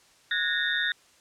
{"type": "tone cluster", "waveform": "sine", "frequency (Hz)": [1456, 1667, 1836, 3577, 3715], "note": ["F#6", "G#6", "A#6", "A7", "A#7"], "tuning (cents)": [-28, 6, -27, 28, -7], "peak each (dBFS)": [-32, -31, -28, -32, -33], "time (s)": [0.31, 0.92], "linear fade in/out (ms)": 2, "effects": ["white hiss -59 dBFS RMS until 1.2 s", "low-pass 8000 Hz 12 dB/octave"]}